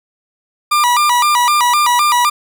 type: tone with vibrato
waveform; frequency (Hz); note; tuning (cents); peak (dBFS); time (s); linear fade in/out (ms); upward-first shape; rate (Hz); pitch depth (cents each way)
40% pulse; 1078; C#6; -49; -9; 0.71-2.3; 10; square; 3.9; 180
effects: none